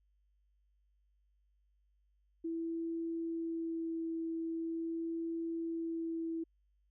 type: tone with vibrato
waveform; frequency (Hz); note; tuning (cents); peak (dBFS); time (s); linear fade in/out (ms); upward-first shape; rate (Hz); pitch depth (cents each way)
sine; 329.6; E4; 0; -35; 2.44-6.44; 10; sine; 0.42; 9
effects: added 50 Hz sine -70 dBFS peak until 6.9 s